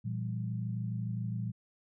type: chord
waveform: sine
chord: E diminished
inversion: second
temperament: equal with one note detuned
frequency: 116.54 / 168.76 / 196 Hz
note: Bb2 / E3 / G3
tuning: 0 / +41 / 0 cents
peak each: -34 / -40 / -40 dBFS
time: 0.04-1.52 s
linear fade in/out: 20 ms
effects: none